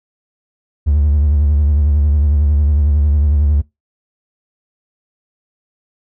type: tone with vibrato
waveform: triangle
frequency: 73.42 Hz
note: D2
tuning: in tune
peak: -7 dBFS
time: 0.86-3.62 s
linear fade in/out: 20 ms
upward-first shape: sine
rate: 11 Hz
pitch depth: 77 cents each way
effects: noise-tail reverb RT60 0.2 s tail -23 dB re dry + tanh soft clip ceiling -3 dBFS